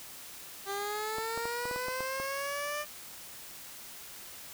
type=linear sweep; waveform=15% pulse; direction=up; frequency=392 to 600 Hz; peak=-27 dBFS; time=0.65-2.86 s; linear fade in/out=50 ms
type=clicks; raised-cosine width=1 ms; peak=-25 dBFS; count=9; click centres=1.184 / 1.376 / 1.455 / 1.655 / 1.712 / 1.761 / 1.884 / 2.006 / 2.2 s
effects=white hiss -47 dBFS RMS until 4.53 s